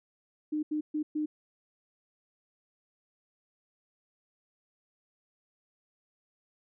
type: tone bursts at uneven times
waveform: sine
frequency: 303.8 Hz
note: D#4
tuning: 41 cents flat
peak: -28 dBFS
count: 4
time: 0.52-0.63 / 0.71-0.81 / 0.94-1.03 / 1.15-1.26 s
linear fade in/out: 10 ms
effects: none